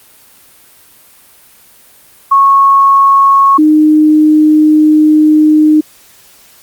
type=tone pair in turn; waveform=sine; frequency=1100 / 306.7 Hz; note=C#6 / D#4; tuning=-14 / -25 cents; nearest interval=octave + minor seventh; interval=2211 cents; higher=first; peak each=-3 dBFS; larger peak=neither; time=2.31-3.58 / 3.58-5.81 s; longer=second; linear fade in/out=10 ms; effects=white hiss -42 dBFS RMS until 6.62 s + Opus 32 kbps